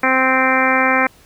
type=harmonic tone; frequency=260.9 Hz; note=C4; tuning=5 cents flat; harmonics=1 / 2 / 3 / 4 / 5 / 6 / 7 / 8 / 9; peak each=-21 / -21 / -21 / -21 / -21 / -21 / -21 / -21 / -21 dBFS; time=0.03-1.07 s; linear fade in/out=5 ms; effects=pink hiss -49 dBFS RMS until 1.25 s